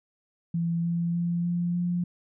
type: tone with pitch steps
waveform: sine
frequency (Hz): 168.5 / 170.26 / 172.04 / 173.84 / 175.66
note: E3 / F3 / F3 / F3 / F3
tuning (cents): +38 / -44 / -26 / -8 / +10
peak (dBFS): -24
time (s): 0.54-2.04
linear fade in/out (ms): 5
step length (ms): 300
effects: none